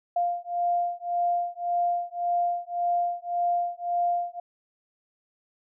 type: beating tone pair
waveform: sine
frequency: 698.5 / 700.3 Hz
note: F5 / F5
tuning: 0 / +5 cents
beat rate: 1.8 Hz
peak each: -27 / -27 dBFS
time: 0.16-4.4 s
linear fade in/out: 5 ms
effects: none